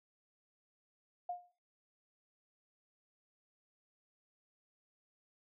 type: tone with exponential decay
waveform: sine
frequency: 710 Hz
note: F5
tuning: 28 cents sharp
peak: -34 dBFS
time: 1.29-1.52 s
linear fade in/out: 5 ms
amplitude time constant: 49 ms
effects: noise-tail reverb RT60 0.5 s tail -23 dB re dry